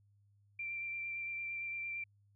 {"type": "tone with vibrato", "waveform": "sine", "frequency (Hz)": 2359, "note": "D7", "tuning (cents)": 7, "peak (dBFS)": -38, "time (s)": [0.59, 2.04], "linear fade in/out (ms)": 5, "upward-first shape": "sine", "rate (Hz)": 8.8, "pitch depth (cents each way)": 13, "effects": ["added 101 Hz sine -66 dBFS peak until 2.35 s"]}